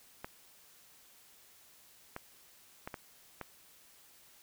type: clicks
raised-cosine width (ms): 0.5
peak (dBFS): -25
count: 5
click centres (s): 0.245 / 2.164 / 2.875 / 2.942 / 3.413
effects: white hiss -61 dBFS RMS until 4.42 s